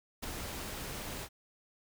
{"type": "noise with ADSR envelope", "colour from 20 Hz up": "pink", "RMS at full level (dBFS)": -37, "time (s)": [0.22, 1.29], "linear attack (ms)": 17, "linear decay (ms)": 9, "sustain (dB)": -4, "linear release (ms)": 60, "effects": []}